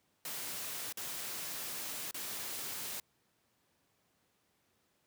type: noise with dropouts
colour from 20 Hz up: white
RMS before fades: -41 dBFS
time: 0.25-3 s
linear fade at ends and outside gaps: 2 ms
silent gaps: 0.925-0.972 / 2.111-2.143 s
effects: pink hiss -75 dBFS RMS until 5.06 s + high-pass 100 Hz 12 dB/octave